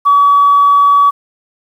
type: tone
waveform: sine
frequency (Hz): 1138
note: C#6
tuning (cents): +45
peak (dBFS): -4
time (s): 0.05-1.11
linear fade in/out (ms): 20
effects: tanh soft clip ceiling 0 dBFS + 7-bit